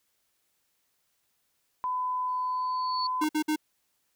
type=tone with pitch glide; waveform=sine; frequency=1006 to 1012.4 Hz; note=B5 to B5; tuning=+32 to +43 cents; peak=-27 dBFS; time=1.84-3.24 s; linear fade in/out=0 ms; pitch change=+11 cents; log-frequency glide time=2.33-2.74 s
type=tone with exponential growth; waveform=sine; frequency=4435 Hz; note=C#8; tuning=in tune; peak=-29 dBFS; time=2.28-3.07 s; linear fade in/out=5 ms; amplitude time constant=170 ms
type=tone bursts; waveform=square; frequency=307.1 Hz; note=D#4; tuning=23 cents flat; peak=-25 dBFS; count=3; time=3.21-3.561 s; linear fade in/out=10 ms; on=81 ms; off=54 ms
effects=white hiss -74 dBFS RMS until 4.15 s